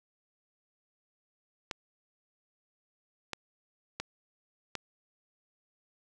clicks, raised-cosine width 0.2 ms, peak -17 dBFS, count 4, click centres 1.712 / 3.333 / 4 / 4.753 s, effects none

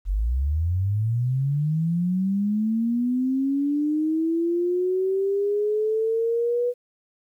sine linear sweep, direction up, 43.65 to 491.7 Hz, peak -20 dBFS, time 0.05-6.74 s, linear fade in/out 50 ms, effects 10-bit

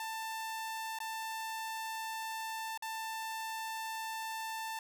sawtooth tone with dropouts, 889 Hz, A5, 18 cents sharp, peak -34 dBFS, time 0-4.79 s, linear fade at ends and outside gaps 2 ms, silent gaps 0.988-1.002 / 2.776-2.823 s, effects none

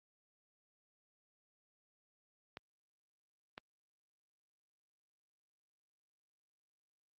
clicks, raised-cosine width 0.3 ms, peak -29 dBFS, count 2, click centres 2.571 / 3.579 s, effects high-pass 80 Hz 12 dB/octave + Opus 48 kbps

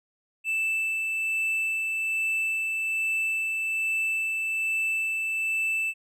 triangle tone with tremolo, 2644 Hz, E7, 5 cents sharp, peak -22 dBFS, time 0.44-5.94 s, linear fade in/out 50 ms, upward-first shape sine, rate 1.2 Hz, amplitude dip 25%, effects none

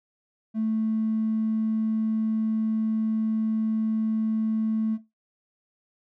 triangle tone, 220 Hz, A3, in tune, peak -19 dBFS, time 0.54-4.98 s, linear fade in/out 50 ms, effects noise-tail reverb RT60 0.2 s tail -17 dB re dry + tanh soft clip ceiling -20 dBFS

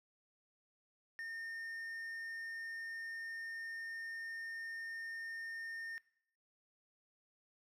triangle tone, 1823 Hz, A#6, 39 cents flat, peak -40 dBFS, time 1.19-5.98 s, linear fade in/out 0 ms, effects noise-tail reverb RT60 0.7 s tail -20 dB re dry

